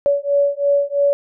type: beating tone pair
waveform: sine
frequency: 566 / 569 Hz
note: C#5 / C#5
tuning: +36 / +45 cents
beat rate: 3 Hz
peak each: -17 dBFS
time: 0.06-1.13 s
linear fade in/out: 0 ms
effects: none